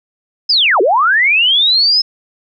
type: linear two-way sweep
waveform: sine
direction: down then up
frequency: 5220 to 340.8 to 5220 Hz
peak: -8 dBFS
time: 0.49-2.02 s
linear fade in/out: 10 ms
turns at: 0.81 s
effects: none